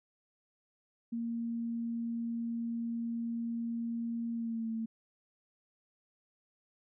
sine tone with pitch glide, 232.3 to 224.9 Hz, A#3 to A3, -6 to +38 cents, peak -33 dBFS, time 1.12-4.86 s, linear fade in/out 10 ms, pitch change -56 cents, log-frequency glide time 4.33-4.69 s, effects none

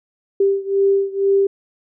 sine beating tone pair, 393.2 / 395.3 Hz, G4 / G4, +5 / +15 cents, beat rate 2.1 Hz, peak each -16 / -18 dBFS, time 0.4-1.47 s, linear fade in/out 5 ms, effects none

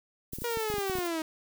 violet noise with tremolo, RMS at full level -40 dBFS, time 0.32-1.08 s, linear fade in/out 10 ms, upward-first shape square, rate 11 Hz, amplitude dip 45%
clicks, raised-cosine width 3 ms, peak -26 dBFS, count 10, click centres 0.334 / 0.386 / 0.42 / 0.572 / 0.701 / 0.74 / 0.783 / 0.898 / 0.954 / 0.986 s
sawtooth linear sweep, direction down, 480 to 311.9 Hz, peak -26 dBFS, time 0.44-1.22 s, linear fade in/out 2 ms
effects none

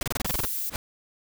pink noise bursts, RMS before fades -27 dBFS, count 10, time 0.01-0.453 s, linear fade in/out 2 ms, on 20 ms, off 27 ms
violet noise, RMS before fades -30 dBFS, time 0.26-0.7 s, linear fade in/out 10 ms
pink noise with exponential growth, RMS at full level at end -26 dBFS, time 0.67-0.76 s, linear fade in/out 1 ms, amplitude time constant 19 ms
effects none

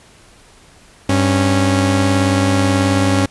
sawtooth tone pair together, 98 / 275.4 Hz, G2 / C#4, 0 / -11 cents, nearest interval octave + tritone, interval 1789 cents, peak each -11 dBFS, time 1.09-3.26 s, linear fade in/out 5 ms, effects pink hiss -46 dBFS RMS until 3.3 s + resampled to 24000 Hz

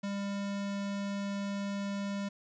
square tone, 199.9 Hz, G3, 34 cents sharp, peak -34 dBFS, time 0.03-2.29 s, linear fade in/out 10 ms, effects resampled to 16000 Hz + 10-bit

